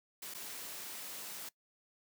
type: noise with dropouts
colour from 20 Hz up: white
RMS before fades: -45 dBFS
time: 0.22-1.49 s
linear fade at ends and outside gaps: 5 ms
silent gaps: 0.34-0.346 s
effects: noise-tail reverb RT60 0.1 s tail -21 dB re dry + high-pass 150 Hz 12 dB/octave